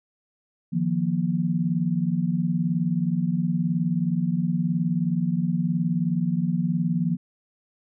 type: chord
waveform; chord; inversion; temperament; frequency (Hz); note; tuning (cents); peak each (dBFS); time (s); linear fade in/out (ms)
sine; Eb suspended second; none; equal with one note detuned; 155.56 / 174.61 / 237.6; Eb3 / F3 / Bb3; 0 / 0 / +33; -27 / -23 / -28; 0.72-7.17; 20
effects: none